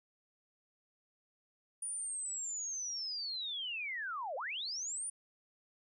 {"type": "linear two-way sweep", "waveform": "sine", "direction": "down then up", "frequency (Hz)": [9620, 493.9, 9620], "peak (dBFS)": -37, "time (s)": [1.82, 5.1], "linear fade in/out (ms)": 5, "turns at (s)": 4.36, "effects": []}